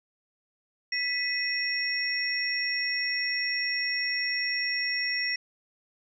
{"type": "tone cluster", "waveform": "sine", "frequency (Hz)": [1975, 2526, 5530], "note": ["B6", "D#7", "F8"], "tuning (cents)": [0, 26, -18], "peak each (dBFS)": [-29, -35, -30], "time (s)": [0.92, 5.36], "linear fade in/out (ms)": 5, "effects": []}